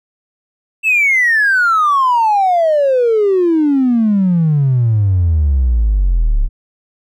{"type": "exponential sweep", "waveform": "triangle", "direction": "down", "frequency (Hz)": [2676, 32.75], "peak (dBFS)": -6, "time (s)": [0.83, 6.49], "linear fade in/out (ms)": 50, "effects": ["tanh soft clip ceiling -6 dBFS"]}